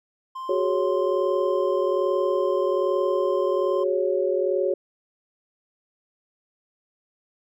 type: tone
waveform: triangle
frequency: 1046.5 Hz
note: C6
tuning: in tune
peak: -29 dBFS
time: 0.35-3.84 s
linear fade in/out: 10 ms
type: chord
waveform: sine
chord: F# suspended second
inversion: none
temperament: equal with one note detuned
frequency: 370 / 411.2 / 554.4 Hz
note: F#4 / G#4 / C#5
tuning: 0 / -17 / 0 cents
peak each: -24 / -26 / -24 dBFS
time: 0.49-4.74 s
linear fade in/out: 5 ms
effects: none